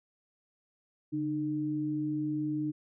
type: tone pair together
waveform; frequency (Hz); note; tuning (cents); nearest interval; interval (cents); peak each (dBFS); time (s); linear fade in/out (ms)
sine; 143.18 / 304.1; D3 / D#4; -44 / -40; octave + minor second; 1304; -37 / -30; 1.12-2.72; 20
effects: none